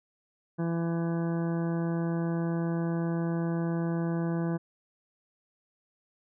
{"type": "harmonic tone", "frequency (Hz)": 167.6, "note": "E3", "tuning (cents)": 29, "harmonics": [1, 2, 3, 4, 5, 6, 7, 9, 10], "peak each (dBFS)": [-28, -33, -40, -42, -46, -47, -49, -48, -52], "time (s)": [0.58, 4.58], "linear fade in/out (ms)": 20, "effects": []}